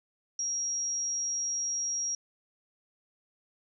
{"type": "tone", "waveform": "sine", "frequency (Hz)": 5650, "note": "F8", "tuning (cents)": 19, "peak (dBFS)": -29, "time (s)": [0.39, 2.15], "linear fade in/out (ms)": 2, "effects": []}